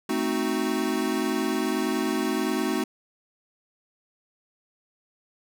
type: chord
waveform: square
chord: A diminished seventh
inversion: none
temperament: equal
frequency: 220 / 261.6 / 311.1 / 370 Hz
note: A3 / C4 / Eb4 / Gb4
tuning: 0 / 0 / 0 / 0 cents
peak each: -31 / -30 / -30 / -30 dBFS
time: 0.09-2.84 s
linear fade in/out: 5 ms
effects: none